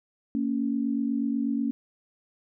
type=tone pair together; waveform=sine; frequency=230.5 / 278.7 Hz; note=A#3 / C#4; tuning=-19 / +9 cents; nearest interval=minor third; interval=328 cents; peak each=-27 dBFS; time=0.35-1.71 s; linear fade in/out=0 ms; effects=none